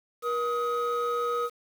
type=tone pair together; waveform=triangle; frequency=477.4 / 1261 Hz; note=A#4 / D#6; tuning=+41 / +23 cents; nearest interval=octave + perfect fourth; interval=1682 cents; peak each=-26 dBFS; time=0.22-1.5 s; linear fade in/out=50 ms; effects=tanh soft clip ceiling -18 dBFS + 8-bit